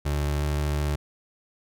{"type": "tone with pitch glide", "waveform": "30% pulse", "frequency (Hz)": [73, 73.68], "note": ["D2", "D2"], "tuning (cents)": [-10, 6], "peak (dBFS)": -21, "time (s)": [0.05, 0.96], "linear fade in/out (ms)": 10, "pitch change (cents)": 16, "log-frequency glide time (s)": [0.37, 0.43], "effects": []}